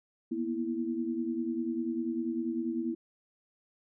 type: tone cluster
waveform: sine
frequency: 235 / 245.1 / 330 Hz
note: A#3 / B3 / E4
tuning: +14 / -13 / +2 cents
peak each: -36 / -35 / -33 dBFS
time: 0.31-2.95 s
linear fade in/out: 10 ms
effects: none